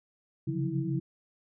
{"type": "tone cluster", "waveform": "sine", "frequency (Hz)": [135, 141.4, 172.6, 182.4, 326.1], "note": ["C#3", "C#3", "F3", "F#3", "E4"], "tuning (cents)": [-45, 35, -20, -24, -19], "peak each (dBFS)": [-35, -32, -37, -38, -34], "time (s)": [0.47, 1], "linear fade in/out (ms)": 10, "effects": []}